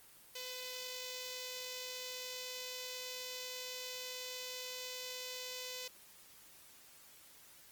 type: tone with notch filter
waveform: 5% pulse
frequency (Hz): 504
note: B4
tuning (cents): +35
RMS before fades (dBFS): -45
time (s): 0.35-5.88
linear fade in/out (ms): 5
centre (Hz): 1300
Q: 0.77
effects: white hiss -60 dBFS RMS until 7.71 s + Opus 24 kbps